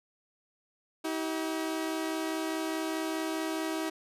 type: tone pair together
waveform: sawtooth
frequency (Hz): 319.6 / 384.4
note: D#4 / G4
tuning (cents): +47 / -34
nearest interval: minor third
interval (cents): 319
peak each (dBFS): -28 / -33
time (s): 1.04-3.9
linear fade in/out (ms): 10
effects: resampled to 32000 Hz